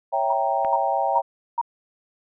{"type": "chord", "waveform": "sine", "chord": "C# diminished seventh", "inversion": "none", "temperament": "equal", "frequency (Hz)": [554.4, 659.3, 784, 932.3], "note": ["C#5", "E5", "G5", "Bb5"], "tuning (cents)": [0, 0, 0, 0], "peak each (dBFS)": [-27, -26, -23, -26], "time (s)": [0.12, 1.22], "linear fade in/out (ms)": 20}
{"type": "tone bursts", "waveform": "sine", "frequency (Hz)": 940, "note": "A#5", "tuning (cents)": 14, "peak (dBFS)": -19, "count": 4, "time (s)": [0.3, 1.614], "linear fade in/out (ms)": 5, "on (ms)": 36, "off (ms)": 390}
{"type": "click", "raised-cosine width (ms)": 0.5, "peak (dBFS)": -19, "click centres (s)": 0.648}
{"effects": []}